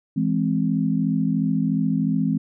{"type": "chord", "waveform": "sine", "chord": "E augmented", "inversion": "none", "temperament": "equal", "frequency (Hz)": [164.81, 207.7, 261.6], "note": ["E3", "G#3", "B#3"], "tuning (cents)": [0, 0, 0], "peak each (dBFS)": -23, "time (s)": [0.16, 2.38], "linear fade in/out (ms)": 10, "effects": []}